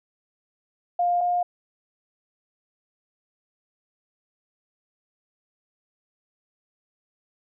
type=tone pair in turn; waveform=sine; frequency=704 / 709.3 Hz; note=F5 / F5; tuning=+14 / +27 cents; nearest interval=unison; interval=13 cents; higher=second; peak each=-19 / -20 dBFS; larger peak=first; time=0.99-1.21 / 1.21-1.43 s; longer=neither; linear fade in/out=5 ms; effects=none